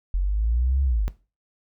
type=linear two-way sweep; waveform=sine; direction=up then down; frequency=43.65 to 69.3 to 44.8 Hz; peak=-19 dBFS; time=0.14-1.08 s; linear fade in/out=0 ms; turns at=0.83 s; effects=noise-tail reverb RT60 0.3 s tail -18 dB re dry